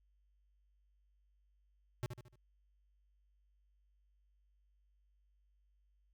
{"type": "tone with echo", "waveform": "square", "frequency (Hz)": 122.3, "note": "B2", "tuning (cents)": -16, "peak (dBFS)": -36, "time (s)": [2.03, 2.06], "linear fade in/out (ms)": 0, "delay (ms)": 74, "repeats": 4, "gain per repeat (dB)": -7, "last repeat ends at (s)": 2.356, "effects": ["added 50 Hz sine -70 dBFS peak until 6.13 s"]}